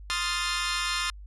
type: chord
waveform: 15% pulse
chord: F dominant seventh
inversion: second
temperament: equal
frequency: 1046.5 / 1244.5 / 1396.9 / 1760 Hz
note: C6 / Eb6 / F6 / A6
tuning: 0 / 0 / 0 / 0 cents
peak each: -26 dBFS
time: 0.1-1.1 s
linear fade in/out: 0 ms
effects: added 50 Hz sine -41 dBFS peak until 1.26 s + resampled to 24000 Hz